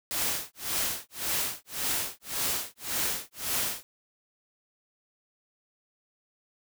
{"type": "noise with tremolo", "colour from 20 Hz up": "white", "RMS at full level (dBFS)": -28, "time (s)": [0.11, 3.83], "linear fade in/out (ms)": 0, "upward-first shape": "sine", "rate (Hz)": 1.8, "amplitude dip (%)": 100, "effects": []}